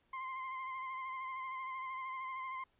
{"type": "tone with vibrato", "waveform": "35% pulse", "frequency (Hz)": 1046.5, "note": "C6", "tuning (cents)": 0, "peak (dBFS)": -38, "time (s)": [0.13, 2.64], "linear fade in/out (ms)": 5, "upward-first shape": "triangle", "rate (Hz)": 13, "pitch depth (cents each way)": 34, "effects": ["pink hiss -75 dBFS RMS until 2.79 s", "resampled to 8000 Hz"]}